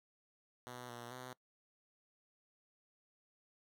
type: tone with pitch steps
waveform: 5% pulse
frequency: 123.6 / 119.6 / 126.9 Hz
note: B2 / A#2 / B2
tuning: +2 / +45 / +47 cents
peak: -36 dBFS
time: 0.67-1.33 s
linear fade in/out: 0 ms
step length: 220 ms
effects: noise-tail reverb RT60 0.1 s tail -21 dB re dry